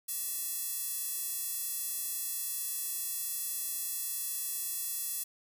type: tone with high-pass filter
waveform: square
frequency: 377.4 Hz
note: F#4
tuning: 34 cents sharp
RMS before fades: -36 dBFS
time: 0.08-5.24 s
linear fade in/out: 10 ms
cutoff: 9900 Hz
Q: 0.93
effects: none